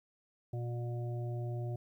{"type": "harmonic tone", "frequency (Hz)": 120, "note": "B2", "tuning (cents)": -49, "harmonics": [1, 3, 5, 6], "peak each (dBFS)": [-35, -45, -49, -51], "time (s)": [0.53, 1.76], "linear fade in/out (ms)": 5, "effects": ["12-bit"]}